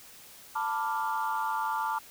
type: chord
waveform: sine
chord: B half-diminished seventh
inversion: third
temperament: equal with one note detuned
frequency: 887.1 / 987.8 / 1174.7 / 1396.9 Hz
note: A5 / B5 / D6 / F6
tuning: +14 / 0 / 0 / 0 cents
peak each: -30 / -35 / -33 / -36 dBFS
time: 0.55-1.99 s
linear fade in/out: 10 ms
effects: tanh soft clip ceiling -20 dBFS + white hiss -51 dBFS RMS until 2.1 s